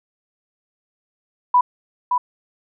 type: tone with echo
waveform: sine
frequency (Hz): 988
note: B5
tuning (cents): 0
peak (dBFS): -10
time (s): 1.54-1.61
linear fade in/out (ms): 5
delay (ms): 570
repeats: 1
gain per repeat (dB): -5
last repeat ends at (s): 2.18
effects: none